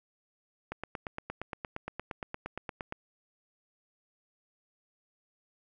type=click train; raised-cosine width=0.5 ms; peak=-21 dBFS; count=20; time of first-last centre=0.72-2.924 s; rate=8.62 Hz; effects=none